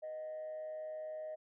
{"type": "tone with frequency modulation", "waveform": "sine", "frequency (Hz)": 622.3, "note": "D#5", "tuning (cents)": 0, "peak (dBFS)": -39, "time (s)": [0.02, 1.36], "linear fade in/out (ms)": 20, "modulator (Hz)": 129, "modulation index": 0.23, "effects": ["tanh soft clip ceiling -38 dBFS"]}